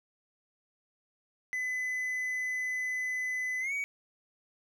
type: tone with pitch glide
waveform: triangle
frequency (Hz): 2011 to 2257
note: B6 to C#7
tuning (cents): +31 to +31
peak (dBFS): -29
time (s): 1.53-3.84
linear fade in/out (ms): 0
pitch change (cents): +200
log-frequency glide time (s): 3.6-3.73
effects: none